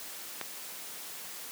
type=click; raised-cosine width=0.3 ms; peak=-18 dBFS; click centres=0.413 s; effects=white hiss -43 dBFS RMS until 1.51 s + high-pass 200 Hz 12 dB/octave